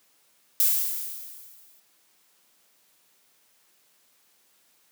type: noise with exponential decay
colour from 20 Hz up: violet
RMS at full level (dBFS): -19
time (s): 0.6-1.8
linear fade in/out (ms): 1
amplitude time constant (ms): 260
effects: white hiss -64 dBFS RMS until 4.91 s + high-pass 150 Hz 12 dB/octave